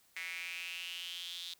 square tone with high-pass filter sweep, 87.31 Hz, F2, in tune, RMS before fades -43 dBFS, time 0.16-1.54 s, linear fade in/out 5 ms, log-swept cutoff 2100 to 3700 Hz, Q 6.2, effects white hiss -68 dBFS RMS until 1.59 s

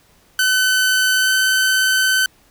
sawtooth tone with pitch glide, 1516 to 1525.7 Hz, F#6 to G6, +42 to -47 cents, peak -10 dBFS, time 0.39-2.26 s, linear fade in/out 2 ms, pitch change +11 cents, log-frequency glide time 1.16-1.32 s, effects pink hiss -54 dBFS RMS until 2.5 s

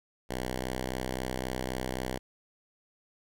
5% pulse tone with pitch glide, 63.1 to 63.8 Hz, B1 to C2, +38 to -43 cents, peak -21 dBFS, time 0.29-2.19 s, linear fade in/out 20 ms, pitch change +19 cents, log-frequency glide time 0.45-0.72 s, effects none

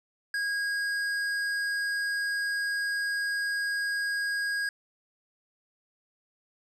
sine tone with hard clipping, 1638 Hz, G#6, 24 cents flat, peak -29 dBFS, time 0.34-4.69 s, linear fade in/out 2 ms, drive 10 dB, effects none

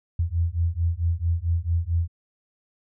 sine beating tone pair, 82.41 / 86.91 Hz, E2 / F2, 0 / -8 cents, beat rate 4.5 Hz, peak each -24 dBFS, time 0.19-2.08 s, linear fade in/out 5 ms, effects none

